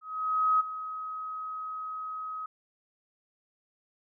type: tone with ADSR envelope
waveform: sine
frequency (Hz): 1268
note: D#6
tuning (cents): +32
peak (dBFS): -20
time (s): 0.01-2.46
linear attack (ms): 590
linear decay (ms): 16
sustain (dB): -14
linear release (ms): 4
effects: none